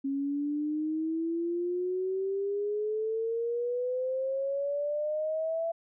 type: exponential sweep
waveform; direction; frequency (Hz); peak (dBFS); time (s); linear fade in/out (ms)
sine; up; 272.1 to 670; -28; 0.04-5.72; 10
effects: none